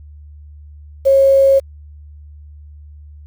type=tone with quantisation; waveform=sine; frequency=544 Hz; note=C#5; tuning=33 cents flat; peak=-7 dBFS; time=1.05-1.6 s; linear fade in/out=20 ms; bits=6; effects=added 74 Hz sine -35 dBFS peak until 3.26 s